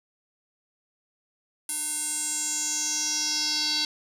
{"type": "tone with band-pass filter sweep", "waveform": "square", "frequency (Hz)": 302.4, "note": "D#4", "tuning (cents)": -49, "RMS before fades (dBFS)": -28, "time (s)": [1.69, 3.85], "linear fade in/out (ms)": 2, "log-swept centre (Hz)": [9900, 4400], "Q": 4.9, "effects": []}